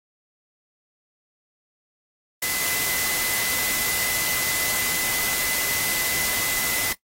sine tone in noise, 2020 Hz, B6, 39 cents sharp, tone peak -29 dBFS, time 2.42-6.93 s, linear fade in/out 5 ms, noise white, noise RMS -25 dBFS, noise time 2.42-6.93 s, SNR -7 dB, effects noise-tail reverb RT60 0.1 s tail -17 dB re dry + AAC 48 kbps

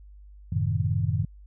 sine chord, F# diminished seventh, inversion none, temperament equal, 92.5 / 110 / 130.81 / 155.56 Hz, F#2 / A2 / C3 / Eb3, 0 / 0 / 0 / 0 cents, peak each -27 / -27 / -30 / -29 dBFS, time 0.52-1.25 s, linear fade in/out 5 ms, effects added 50 Hz sine -45 dBFS peak until 1.46 s

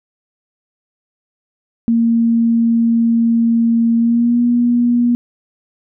sine tone with pitch glide, 230.9 to 240.3 Hz, A#3 to B3, -16 to -47 cents, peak -10 dBFS, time 1.88-5.15 s, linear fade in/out 0 ms, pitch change +69 cents, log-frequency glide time 3.97-4.41 s, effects none

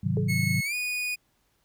sine chord, Ab dominant seventh, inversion none, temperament equal, 103.83 / 130.81 / 155.56 / 185 Hz, Ab2 / C3 / Eb3 / Gb3, 0 / 0 / 0 / 0 cents, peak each -29 dBFS, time 0.03-0.61 s, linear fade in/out 10 ms
sine tone with exponential decay, 425.7 Hz, G#4, 43 cents sharp, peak -25 dBFS, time 0.17-0.38 s, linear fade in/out 1 ms, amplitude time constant 44 ms
40% pulse tone with pitch glide, 2188 to 2470 Hz, C#7 to D#7, -23 to -13 cents, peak -27 dBFS, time 0.28-1.16 s, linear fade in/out 20 ms, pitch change +210 cents, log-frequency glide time 0.64-0.75 s
effects pink hiss -70 dBFS RMS until 1.64 s

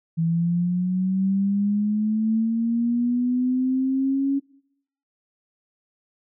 sine linear sweep, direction up, 163 to 278.1 Hz, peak -19 dBFS, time 0.17-4.4 s, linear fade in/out 20 ms, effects noise-tail reverb RT60 0.7 s tail -22 dB re dry

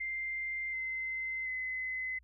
sine tone with pitch steps, 2093 / 2064 / 2036 Hz, C7 / C7 / C7, 0 / -24 / -48 cents, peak -34 dBFS, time 0-2.19 s, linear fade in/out 10 ms, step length 730 ms, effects added 60 Hz sine -60 dBFS peak until 2.23 s

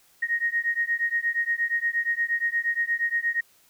sine beating tone pair, 1864.7 / 1873.2 Hz, A#6 / A#6, 0 / +8 cents, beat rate 8.5 Hz, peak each -26 dBFS, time 0.22-3.41 s, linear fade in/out 10 ms, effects white hiss -60 dBFS RMS until 3.69 s

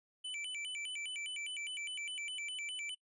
square tone with vibrato, 2646 Hz, E7, 6 cents sharp, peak -40 dBFS, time 0.24-2.95 s, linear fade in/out 10 ms, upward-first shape square, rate 4.9 Hz, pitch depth 220 cents each way, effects noise-tail reverb RT60 0.1 s tail -24 dB re dry + resampled to 24000 Hz

